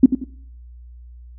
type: tone with echo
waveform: sine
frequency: 260.9 Hz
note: C4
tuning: 5 cents flat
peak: -3 dBFS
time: 0.03-0.06 s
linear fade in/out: 5 ms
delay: 91 ms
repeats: 2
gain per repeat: -10 dB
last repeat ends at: 0.242 s
effects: noise-tail reverb RT60 0.6 s tail -20 dB re dry + added 60 Hz sine -38 dBFS peak until 1.38 s